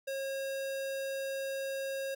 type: tone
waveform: square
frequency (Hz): 542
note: C#5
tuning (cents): -39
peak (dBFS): -35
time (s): 0.07-2.15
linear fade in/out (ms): 10
effects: none